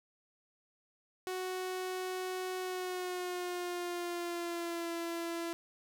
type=tone with pitch glide; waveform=sawtooth; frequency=370 to 337.3 Hz; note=F#4 to E4; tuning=0 to +40 cents; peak=-32 dBFS; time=1.27-5.53 s; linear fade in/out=0 ms; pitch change=-160 cents; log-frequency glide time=2.59-4.91 s; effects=none